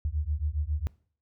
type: beating tone pair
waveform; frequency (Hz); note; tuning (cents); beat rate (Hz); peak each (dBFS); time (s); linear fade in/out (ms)
sine; 71.7 / 79; D2 / D#2; -41 / +27; 7.3; -30; 0.05-0.87; 0
effects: noise-tail reverb RT60 0.5 s tail -22 dB re dry